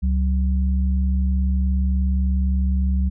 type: tone pair together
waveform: sine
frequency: 68.4 / 187.96 Hz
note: C#2 / F#3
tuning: -23 / +28 cents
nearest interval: octave + tritone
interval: 1751 cents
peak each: -17 / -25 dBFS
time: 0.02-3.1 s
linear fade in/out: 20 ms
effects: none